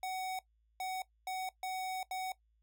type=tone bursts at uneven times; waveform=square; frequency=749 Hz; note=F#5; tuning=21 cents sharp; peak=-37 dBFS; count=5; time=0.03-0.39 / 0.8-1.02 / 1.27-1.49 / 1.63-2.03 / 2.11-2.32 s; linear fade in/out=2 ms; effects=noise-tail reverb RT60 0.1 s tail -17 dB re dry + added 55 Hz sine -70 dBFS peak until 2.62 s